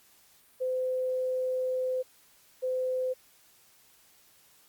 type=tone pair in turn; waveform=sine; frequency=512 / 512 Hz; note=C5 / C5; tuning=-38 / -38 cents; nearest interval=unison; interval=0 cents; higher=neither; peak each=-27 dBFS; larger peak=neither; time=0.6-2.03 / 2.62-3.14 s; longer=first; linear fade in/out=20 ms; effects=white hiss -61 dBFS RMS until 4.68 s + Opus 48 kbps